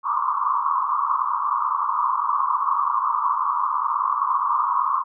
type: band-pass noise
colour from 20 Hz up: white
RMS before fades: -22 dBFS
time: 0.03-5.04 s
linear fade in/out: 50 ms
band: 970 to 1200 Hz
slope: 96 dB/octave
effects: none